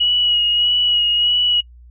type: tone with vibrato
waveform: sine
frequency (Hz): 2910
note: F#7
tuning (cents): -29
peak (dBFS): -13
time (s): 0-1.61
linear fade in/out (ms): 10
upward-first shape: sine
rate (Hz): 1.6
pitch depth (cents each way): 22
effects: noise-tail reverb RT60 0.1 s tail -22 dB re dry + added 60 Hz sine -40 dBFS peak until 1.9 s